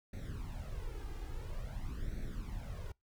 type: noise with flanger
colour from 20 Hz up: brown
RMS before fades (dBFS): -41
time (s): 0.13-2.92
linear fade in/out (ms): 5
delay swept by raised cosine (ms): 0.49 to 2.49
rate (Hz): 0.49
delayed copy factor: +0.75
effects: noise-tail reverb RT60 0.2 s tail -26 dB re dry